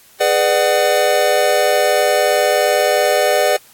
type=chord; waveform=square; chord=G# half-diminished seventh; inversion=none; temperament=just; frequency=415.3 / 498.4 / 598 / 747.5 Hz; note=G#4 / B4 / D5 / F#5; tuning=0 / +16 / +31 / +17 cents; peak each=-21 / -19 / -16 / -19 dBFS; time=0.2-3.57 s; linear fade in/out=10 ms; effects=white hiss -47 dBFS RMS until 3.73 s + AAC 64 kbps